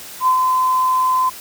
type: tone with ADSR envelope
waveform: sine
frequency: 1025 Hz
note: C6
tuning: 36 cents flat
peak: -10 dBFS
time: 0.2-1.3 s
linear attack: 71 ms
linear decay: 92 ms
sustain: -3 dB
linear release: 15 ms
effects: white hiss -35 dBFS RMS until 1.4 s